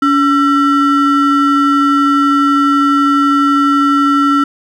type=ring-modulated tone; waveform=triangle; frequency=814 Hz; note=G#5; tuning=35 cents flat; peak=-3 dBFS; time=0.02-4.44 s; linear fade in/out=5 ms; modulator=530 Hz; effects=none